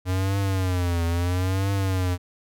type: tone with vibrato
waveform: square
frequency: 91.2 Hz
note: F#2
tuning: 24 cents flat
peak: -22 dBFS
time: 0.05-2.18 s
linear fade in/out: 50 ms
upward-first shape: triangle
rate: 0.75 Hz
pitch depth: 150 cents each way
effects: none